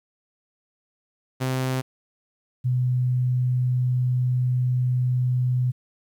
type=tone pair in turn; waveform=sawtooth / sine; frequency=130 / 125.64 Hz; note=C3 / B2; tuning=-11 / +30 cents; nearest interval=minor second; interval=59 cents; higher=first; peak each=-19 dBFS; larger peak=neither; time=1.4-1.82 / 2.64-5.72 s; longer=second; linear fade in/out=20 ms; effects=10-bit